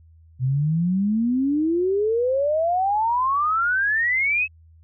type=exponential sweep; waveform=sine; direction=up; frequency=124 to 2613 Hz; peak=-18 dBFS; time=0.39-4.48 s; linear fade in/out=50 ms; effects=added 81 Hz sine -48 dBFS peak until 4.83 s